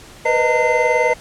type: tone cluster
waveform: triangle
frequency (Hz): 484.3 / 504 / 622 / 909 / 2063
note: B4 / B4 / D#5 / A#5 / C7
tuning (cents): -34 / +35 / -1 / -44 / -25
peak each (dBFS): -18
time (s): 0.25-1.14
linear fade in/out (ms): 10
effects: pink hiss -41 dBFS RMS until 1.2 s + low-pass 10000 Hz 12 dB/octave